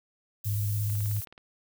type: noise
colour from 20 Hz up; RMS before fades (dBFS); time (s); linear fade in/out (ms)
violet; -38; 0.44-1.25; 5
type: tone with vibrato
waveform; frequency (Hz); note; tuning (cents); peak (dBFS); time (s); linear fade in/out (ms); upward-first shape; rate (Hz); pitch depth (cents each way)
sine; 103.83; G#2; 0; -26; 0.45-1.21; 20; sine; 17; 46
type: click train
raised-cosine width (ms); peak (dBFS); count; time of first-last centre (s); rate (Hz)
0.3; -33; 10; 0.9-1.379; 18.8
effects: none